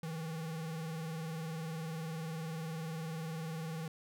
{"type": "tone with vibrato", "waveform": "square", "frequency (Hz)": 161.6, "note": "E3", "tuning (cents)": -34, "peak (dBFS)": -39, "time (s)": [0.03, 3.88], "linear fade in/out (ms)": 2, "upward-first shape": "triangle", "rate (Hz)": 20, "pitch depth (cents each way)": 91, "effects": []}